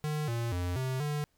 square tone with pitch steps, 151.5 / 117 / 88.8 / 130.3 / 148 Hz, D#3 / A#2 / F2 / C3 / D3, -46 / +7 / +29 / -7 / +14 cents, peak -31 dBFS, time 0.04-1.24 s, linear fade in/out 0 ms, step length 240 ms, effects pink hiss -73 dBFS RMS until 1.37 s

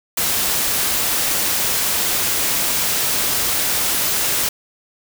white noise, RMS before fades -19 dBFS, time 0.17-4.49 s, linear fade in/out 5 ms, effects none

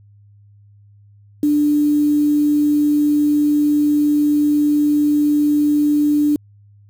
sine tone with quantisation, 295.3 Hz, D4, 10 cents sharp, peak -12 dBFS, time 1.43-6.36 s, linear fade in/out 2 ms, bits 6, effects added 102 Hz sine -45 dBFS peak until 6.89 s

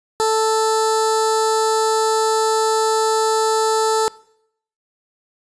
15% pulse tone with notch filter, 440 Hz, A4, in tune, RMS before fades -17 dBFS, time 0.2-4.08 s, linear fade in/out 0 ms, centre 2200 Hz, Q 0.71, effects noise-tail reverb RT60 0.7 s tail -22 dB re dry + resampled to 22050 Hz

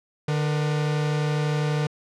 45% pulse tone pair together, 149.28 / 480 Hz, D3 / B4, +29 / -49 cents, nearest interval octave + minor sixth, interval 2022 cents, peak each -22 / -33 dBFS, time 0.28-1.87 s, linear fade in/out 5 ms, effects low-pass 6000 Hz 12 dB/octave

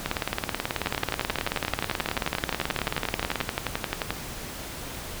two click trains, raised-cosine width 0.3 ms, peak -9 / -9 dBFS, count 38 / 63, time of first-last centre 0.86-4.106 / 0.06-3.411 s, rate 11.4 / 18.5 Hz, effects pink hiss -37 dBFS RMS until 5.2 s

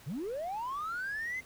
triangle linear sweep, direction up, 111.3 to 2093 Hz, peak -31 dBFS, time 0.06-1.41 s, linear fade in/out 20 ms, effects tanh soft clip ceiling -30 dBFS + pink hiss -56 dBFS RMS until 1.45 s

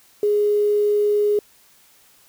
sine tone with quantisation, 415.3 Hz, G#4, in tune, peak -15 dBFS, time 0.23-1.39 s, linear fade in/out 2 ms, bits 7, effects white hiss -54 dBFS RMS until 2.28 s

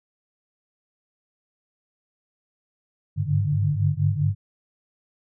sine tone cluster, 98.9 / 103.3 / 144 / 149.6 Hz, G2 / G#2 / D3 / D3, +16 / -9 / -34 / +32 cents, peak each -25 dBFS, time 3.16-4.35 s, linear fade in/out 50 ms, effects none

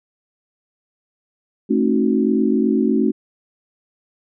sine chord, A diminished seventh, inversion none, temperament equal with one note detuned, 220 / 268.1 / 311.1 / 370 Hz, A3 / C4 / Eb4 / Gb4, 0 / +42 / 0 / 0 cents, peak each -18 / -19 / -22 / -21 dBFS, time 1.69-3.12 s, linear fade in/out 20 ms, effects none

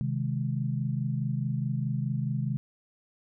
sine chord, Ab major, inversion first, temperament equal, 130.81 / 155.56 / 207.7 Hz, C3 / Eb3 / Ab3, 0 / 0 / 0 cents, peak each -29 / -32 / -34 dBFS, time 0.01-2.57 s, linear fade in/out 0 ms, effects none

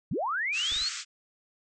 sine linear sweep, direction up, 101.7 to 4435 Hz, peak -27 dBFS, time 0.11-0.89 s, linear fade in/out 5 ms
white band-pass noise, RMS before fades -37 dBFS, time 0.52-1.05 s, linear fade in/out 50 ms, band 1200 to 7800 Hz, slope 96 dB/octave
brown noise bursts, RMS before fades -42 dBFS, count 3, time 0.71-0.831 s, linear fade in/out 5 ms, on 23 ms, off 26 ms
effects none

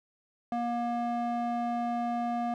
square tone with band-pass filter, 237.8 Hz, A#3, 35 cents sharp, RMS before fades -31 dBFS, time 0.52-2.54 s, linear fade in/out 2 ms, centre 590 Hz, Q 2.3, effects none

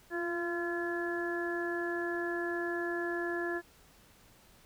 harmonic tone with a mistuned harmonic, 342.6 Hz, F4, 33 cents flat, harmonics 1 / 2 / 3 / 4 / 5, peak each -34 / -41 / -46 / -46 / -37 dBFS, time 0.1-3.62 s, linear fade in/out 50 ms, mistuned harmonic 1, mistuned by +22 cents, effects pink hiss -61 dBFS RMS until 4.65 s

